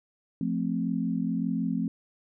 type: chord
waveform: sine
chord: F major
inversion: none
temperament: equal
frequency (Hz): 174.61 / 220 / 261.6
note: F3 / A3 / C4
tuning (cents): 0 / 0 / 0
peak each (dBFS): -30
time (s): 0.41-1.88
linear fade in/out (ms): 2
effects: none